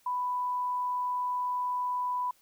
sine tone, 992 Hz, B5, 7 cents sharp, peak -28 dBFS, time 0.06-2.31 s, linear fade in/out 5 ms, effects white hiss -65 dBFS RMS until 2.41 s

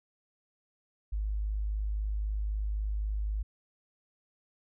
sine tone, 51.91 Hz, G#1, in tune, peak -29 dBFS, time 1.12-3.43 s, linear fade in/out 10 ms, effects none

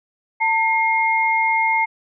sine tone pair together, 898 / 2136 Hz, A5 / C7, +35 / +35 cents, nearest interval octave + minor third, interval 1500 cents, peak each -18 / -18 dBFS, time 0.4-1.86 s, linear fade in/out 20 ms, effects none

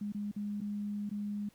sine tone with dropouts, 206 Hz, G#3, 14 cents flat, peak -34 dBFS, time 0.01-1.49 s, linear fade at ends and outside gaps 5 ms, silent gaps 0.122-0.146 / 0.315-0.362 / 0.606-0.614 / 1.094-1.112 s, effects pink hiss -66 dBFS RMS until 1.54 s

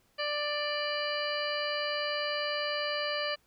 harmonic tone, 590 Hz, D5, 8 cents sharp, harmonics 1 / 2 / 3 / 4 / 5 / 7 / 8, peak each -34 / -38 / -37 / -40 / -38 / -42 / -39 dBFS, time 0.18-3.36 s, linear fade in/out 20 ms, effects pink hiss -69 dBFS RMS until 3.46 s

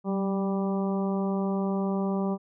harmonic tone with a mistuned harmonic, 196 Hz, G3, in tune, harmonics 1 / 2 / 3 / 4 / 5 / 6, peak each -26 / -32 / -36 / -38 / -40 / -42 dBFS, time 0.04-2.38 s, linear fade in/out 50 ms, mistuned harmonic 1, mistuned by -33 cents, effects none

